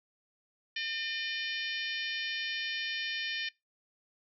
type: harmonic tone with a mistuned harmonic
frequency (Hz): 604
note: D5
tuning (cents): +48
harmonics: 3 / 4 / 5 / 6 / 7 / 8 / 9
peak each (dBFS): -38 / -38 / -38 / -42 / -44 / -46 / -46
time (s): 0.76-3.49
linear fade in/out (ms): 5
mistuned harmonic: 9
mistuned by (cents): +27
effects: noise-tail reverb RT60 0.2 s tail -22 dB re dry